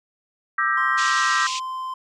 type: chord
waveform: sine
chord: E half-diminished seventh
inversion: third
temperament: just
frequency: 1186.7 / 1318.5 / 1582.2 / 1898.7 Hz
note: D6 / E6 / G6 / Bb6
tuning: +18 / 0 / +16 / +31 cents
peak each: -24 dBFS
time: 0.58-1.47 s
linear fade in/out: 5 ms
type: tone with pitch glide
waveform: triangle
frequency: 1050 to 1036.7 Hz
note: C6 to C6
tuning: +6 to -16 cents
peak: -25 dBFS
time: 0.77-1.94 s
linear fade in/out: 5 ms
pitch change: -22 cents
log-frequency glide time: 1.14-1.33 s
type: band-pass noise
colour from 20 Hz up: pink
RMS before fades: -29 dBFS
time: 0.97-1.6 s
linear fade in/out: 20 ms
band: 2400 to 7300 Hz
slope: 48 dB/octave
effects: none